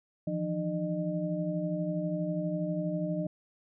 sine tone cluster, 161.6 / 173.9 / 303.8 / 610 Hz, E3 / F3 / D#4 / D#5, -34 / -7 / -41 / -34 cents, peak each -39 / -32 / -36 / -35 dBFS, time 0.27-3.27 s, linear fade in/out 5 ms, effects none

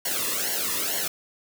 white noise with flanger, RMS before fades -27 dBFS, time 0.05-1.08 s, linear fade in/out 5 ms, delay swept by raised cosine 0.8 to 1.33 ms, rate 2.2 Hz, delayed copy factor -0.85, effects none

